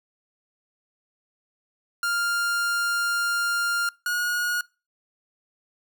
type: tone pair in turn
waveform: 45% pulse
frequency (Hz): 1400 / 1442.7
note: F6 / F#6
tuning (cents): +4 / -44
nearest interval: minor second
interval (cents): 52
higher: second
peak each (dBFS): -23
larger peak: neither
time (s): 2.03-3.89 / 4.06-4.61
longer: first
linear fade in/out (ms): 2
effects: noise-tail reverb RT60 0.3 s tail -24 dB re dry